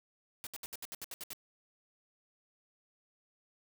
white noise bursts, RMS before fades -43 dBFS, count 10, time 0.44-1.332 s, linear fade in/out 0 ms, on 28 ms, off 68 ms, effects none

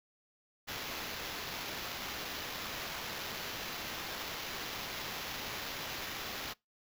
white noise with sample-and-hold, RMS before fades -41 dBFS, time 0.67-6.54 s, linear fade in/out 20 ms, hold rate 8820 Hz, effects noise-tail reverb RT60 0.2 s tail -24 dB re dry

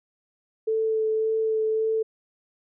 sine tone with vibrato, 440 Hz, A4, in tune, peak -21 dBFS, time 0.67-2.03 s, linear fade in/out 10 ms, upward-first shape sine, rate 1.8 Hz, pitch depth 11 cents each way, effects none

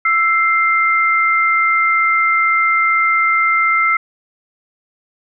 sine tone pair together, 1328.8 / 2093 Hz, E6 / C7, +13 / 0 cents, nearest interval minor sixth, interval 787 cents, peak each -14 dBFS, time 0.05-3.97 s, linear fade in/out 5 ms, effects none

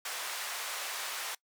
pink band-pass noise, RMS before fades -38 dBFS, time 0.05-1.35 s, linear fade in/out 5 ms, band 910 to 14000 Hz, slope 12 dB/octave, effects noise-tail reverb RT60 0.1 s tail -22 dB re dry + high-pass 400 Hz 12 dB/octave

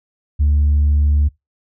sine tone, 73.3 Hz, D2, 3 cents flat, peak -9 dBFS, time 0.39-1.29 s, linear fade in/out 20 ms, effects noise-tail reverb RT60 0.2 s tail -25 dB re dry + tanh soft clip ceiling -9 dBFS

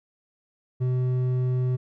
sine tone with hard clipping, 126.7 Hz, B2, 45 cents sharp, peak -23 dBFS, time 0.8-1.77 s, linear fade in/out 20 ms, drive 6 dB, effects none

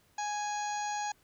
harmonic tone with a mistuned harmonic, 831 Hz, G#5, 1 cent sharp, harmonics 1 / 2 / 3 / 4 / 5 / 6 / 7 / 8, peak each -33 / -42 / -47 / -51 / -49 / -52 / -52 / -42 dBFS, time 0.18-1.12 s, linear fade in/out 5 ms, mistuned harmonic 6, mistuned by -39 cents, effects pink hiss -67 dBFS RMS until 1.23 s

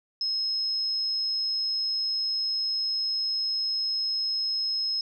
sine tone, 5160 Hz, E8, 38 cents flat, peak -25 dBFS, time 0.21-5.01 s, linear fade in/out 2 ms, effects none

